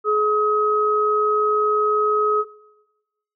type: tone pair together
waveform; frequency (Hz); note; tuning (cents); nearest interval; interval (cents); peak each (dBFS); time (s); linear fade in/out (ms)
sine; 423.5 / 1269.1; G#4 / D#6; +34 / +34; octave + perfect fifth; 1900; -18; 0.04-2.45; 50
effects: noise-tail reverb RT60 1.0 s tail -18 dB re dry